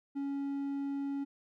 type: tone with hard clipping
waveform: triangle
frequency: 279 Hz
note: C#4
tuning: 11 cents sharp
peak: -34 dBFS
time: 0.15-1.25 s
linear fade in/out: 20 ms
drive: 6 dB
effects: none